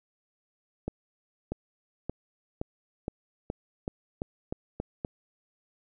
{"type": "accelerating click train", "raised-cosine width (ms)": 2, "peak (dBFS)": -18, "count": 11, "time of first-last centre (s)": [0.88, 5.048], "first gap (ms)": 640, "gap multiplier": 0.9, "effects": []}